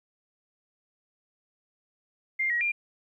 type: tone with pitch steps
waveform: sine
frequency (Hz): 2107 / 1903 / 2401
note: C7 / A#6 / D7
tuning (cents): +12 / +35 / +38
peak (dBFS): -24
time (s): 2.39-2.72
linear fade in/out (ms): 10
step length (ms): 110
effects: 11-bit